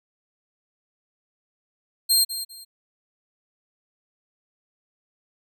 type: tone with echo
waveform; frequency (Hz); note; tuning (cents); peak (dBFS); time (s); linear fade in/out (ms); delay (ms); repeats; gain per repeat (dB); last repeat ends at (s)
20% pulse; 4194; C8; +3; -10; 2.09-2.25; 20; 200; 2; -12; 2.65
effects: none